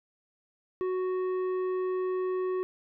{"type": "tone with tanh clipping", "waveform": "triangle", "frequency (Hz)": 370, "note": "F#4", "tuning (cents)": 0, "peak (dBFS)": -29, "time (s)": [0.81, 2.63], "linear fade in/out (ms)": 0, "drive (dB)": 13, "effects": []}